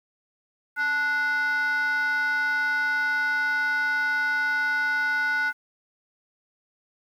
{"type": "tone with frequency modulation", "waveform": "sine", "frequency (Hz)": 1469, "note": "F#6", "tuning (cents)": -13, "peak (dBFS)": -19, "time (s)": [0.76, 5.53], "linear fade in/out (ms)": 50, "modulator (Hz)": 598, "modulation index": 0.54, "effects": ["tanh soft clip ceiling -21 dBFS", "9-bit"]}